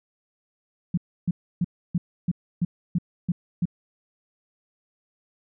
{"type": "tone bursts", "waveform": "sine", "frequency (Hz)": 174.61, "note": "F3", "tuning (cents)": 0, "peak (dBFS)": -19, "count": 9, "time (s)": [0.94, 3.655], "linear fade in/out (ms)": 5, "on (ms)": 35, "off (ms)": 300, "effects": []}